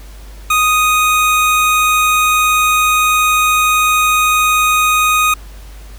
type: tone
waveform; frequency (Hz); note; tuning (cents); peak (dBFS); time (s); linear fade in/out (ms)
25% pulse; 1244.5; D#6; 0; -6; 0.5-5.34; 5
effects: added 50 Hz sine -31 dBFS peak until 5.98 s + pink hiss -42 dBFS RMS until 5.98 s